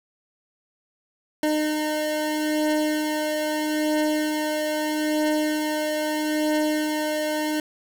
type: beating tone pair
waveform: 25% pulse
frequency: 304.7 / 305.48 Hz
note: D#4 / D#4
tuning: -36 / -32 cents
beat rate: 0.78 Hz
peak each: -26 / -19 dBFS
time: 1.43-7.6 s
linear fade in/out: 2 ms
effects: 8-bit